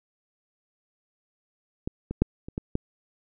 clicks, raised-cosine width 3 ms, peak -16 / -18 / -6 / -24 / -16 / -12 dBFS, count 6, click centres 1.875 / 2.11 / 2.22 / 2.485 / 2.579 / 2.754 s, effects none

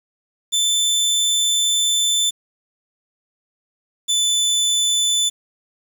25% pulse tone pair in turn, 3529 / 3505 Hz, A7 / A7, +4 / -7 cents, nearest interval unison, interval 11 cents, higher first, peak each -12 dBFS, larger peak neither, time 0.52-2.31 / 4.08-5.3 s, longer first, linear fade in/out 20 ms, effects 7-bit

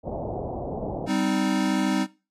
white low-pass noise, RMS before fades -31 dBFS, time 0.03-1.1 s, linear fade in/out 50 ms, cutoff 780 Hz, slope 48 dB/octave
square chord, C minor, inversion second, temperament equal with one note detuned, 196 / 258 / 311.1 Hz, G3 / C4 / Eb4, 0 / -24 / 0 cents, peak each -27 dBFS, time 1.06-2.07 s, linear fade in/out 50 ms
effects noise-tail reverb RT60 0.3 s tail -19 dB re dry + low-pass 9000 Hz 12 dB/octave

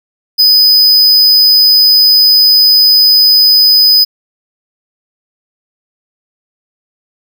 square tone, 5000 Hz, D#8, 8 cents sharp, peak -4 dBFS, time 0.38-4.05 s, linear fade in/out 20 ms, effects none

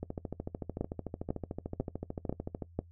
two click trains, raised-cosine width 2 ms, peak -18 / -23 dBFS, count 5 / 36, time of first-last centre 0.81-2.79 / 0.03-2.623 s, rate 2.02 / 13.5 Hz, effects noise-tail reverb RT60 0.1 s tail -19 dB re dry + added 85 Hz sine -53 dBFS peak until 2.91 s

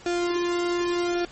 sawtooth tone with flanger, 349.2 Hz, F4, in tune, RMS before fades -25 dBFS, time 0.06-1.25 s, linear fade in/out 2 ms, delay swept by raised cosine 1 to 1.67 ms, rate 0.86 Hz, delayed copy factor -0.8, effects pink hiss -47 dBFS RMS until 1.31 s + MP3 32 kbps

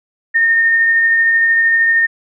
sine tone with tremolo, 1829 Hz, A#6, 33 cents flat, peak -8 dBFS, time 0.34-2.07 s, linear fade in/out 20 ms, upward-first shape triangle, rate 13 Hz, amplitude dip 25%, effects none

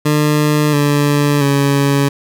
20% pulse tone with pitch steps, 150 / 145.14 / 140.44 Hz, D3 / D3 / C#3, +37 / -20 / +23 cents, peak -6 dBFS, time 0.05-2.09 s, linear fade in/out 10 ms, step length 680 ms, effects none

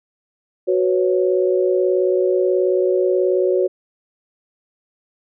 sine chord, F# suspended fourth, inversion none, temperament equal with one note detuned, 370 / 495.9 / 554.4 Hz, F#4 / B4 / C#5, 0 / +7 / 0 cents, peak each -16 / -22 / -20 dBFS, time 0.67-3.68 s, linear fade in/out 20 ms, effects none

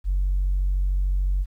sine tone, 46.86 Hz, F#1, 23 cents sharp, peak -18 dBFS, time 0.04-1.46 s, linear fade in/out 50 ms, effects tanh soft clip ceiling -16 dBFS + 10-bit

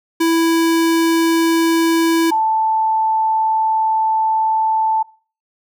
square / sine tone pair in turn, 330 / 880.5 Hz, E4 / A5, +2 / +1 cents, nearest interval octave + perfect fourth, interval 1699 cents, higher second, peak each -13 dBFS, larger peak neither, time 0.2-2.31 / 2.31-5.03 s, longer second, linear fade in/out 10 ms, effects noise-tail reverb RT60 0.4 s tail -22 dB re dry

